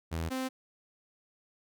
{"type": "tone pair in turn", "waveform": "sawtooth", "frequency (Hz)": [82, 260.3], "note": ["E2", "C4"], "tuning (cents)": [-9, -9], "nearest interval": "octave + minor sixth", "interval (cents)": 2000, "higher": "second", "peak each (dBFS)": -28, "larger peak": "neither", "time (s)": [[0.11, 0.3], [0.3, 0.49]], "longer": "neither", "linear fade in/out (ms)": 20, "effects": []}